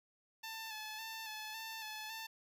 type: tone with vibrato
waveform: 10% pulse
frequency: 877 Hz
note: A5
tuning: 6 cents flat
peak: -35 dBFS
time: 0.43-2.27 s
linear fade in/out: 10 ms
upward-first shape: square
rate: 1.8 Hz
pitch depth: 29 cents each way
effects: none